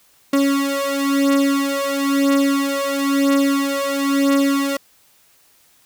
35% pulse beating tone pair, 277.2 / 278.2 Hz, C#4 / C#4, 0 / +6 cents, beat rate 1 Hz, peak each -17 dBFS, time 0.33-4.77 s, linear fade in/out 5 ms, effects white hiss -55 dBFS RMS until 5.85 s

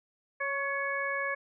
harmonic tone with a mistuned harmonic, 554.4 Hz, C#5, in tune, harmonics 1 / 2 / 3 / 4, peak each -36 / -36 / -33 / -36 dBFS, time 0.4-1.35 s, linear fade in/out 10 ms, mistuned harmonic 3, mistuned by +31 cents, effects none

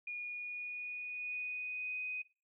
sine tone with pitch glide, 2440 to 2500 Hz, D#7 to D#7, -34 to +8 cents, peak -38 dBFS, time 0.07-2.22 s, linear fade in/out 5 ms, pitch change +42 cents, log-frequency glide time 0.18-2 s, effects noise-tail reverb RT60 0.3 s tail -17 dB re dry

